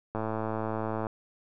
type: click train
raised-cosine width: 1 ms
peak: -18 dBFS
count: 102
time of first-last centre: 0.15-1.068 s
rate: 110 Hz
effects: none